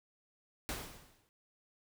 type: noise with exponential decay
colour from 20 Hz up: pink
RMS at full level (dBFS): -37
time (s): 0.69-1.29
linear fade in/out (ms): 0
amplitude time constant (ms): 130
effects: none